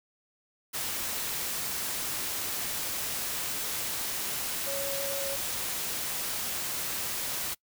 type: tone in noise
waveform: sine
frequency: 554.4 Hz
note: C#5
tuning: in tune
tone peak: -34 dBFS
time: 4.66-5.37 s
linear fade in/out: 20 ms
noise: white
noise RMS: -33 dBFS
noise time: 0.73-7.55 s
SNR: -4 dB
effects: noise-tail reverb RT60 0.1 s tail -25 dB re dry